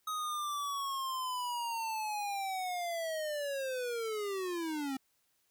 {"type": "linear sweep", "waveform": "square", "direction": "down", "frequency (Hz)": [1263, 261.6], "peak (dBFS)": -35, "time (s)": [0.07, 4.97], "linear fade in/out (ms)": 5, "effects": ["white hiss -75 dBFS RMS until 5.5 s"]}